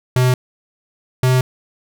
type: tone pair in turn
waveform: square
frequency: 126.8 / 128.13 Hz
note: B2 / C3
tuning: +46 / -36 cents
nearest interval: unison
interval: 18 cents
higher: second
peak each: -12 dBFS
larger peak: neither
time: 0.16-0.34 / 1.23-1.41 s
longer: neither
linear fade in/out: 2 ms
effects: none